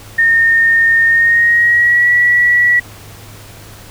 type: tone with pitch glide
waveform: sine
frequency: 1831 to 1939.9 Hz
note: A#6 to B6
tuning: -32 to -32 cents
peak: -7 dBFS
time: 0.18-2.8 s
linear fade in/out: 10 ms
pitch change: +100 cents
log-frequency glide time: 1.06-2.11 s
effects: added 104 Hz sine -37 dBFS peak until 3.9 s + pink hiss -37 dBFS RMS until 3.9 s